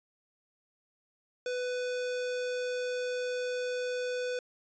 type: tone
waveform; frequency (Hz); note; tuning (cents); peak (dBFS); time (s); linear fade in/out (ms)
square; 497.6; B4; +13; -32; 1.46-4.39; 2
effects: resampled to 16000 Hz